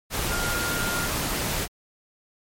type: tone in noise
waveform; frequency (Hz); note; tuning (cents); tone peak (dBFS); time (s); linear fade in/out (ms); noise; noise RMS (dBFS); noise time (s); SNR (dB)
sine; 1408; F6; +14; -29; 0.28-1.09; 50; pink; -27; 0.1-1.68; -5
effects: MP3 64 kbps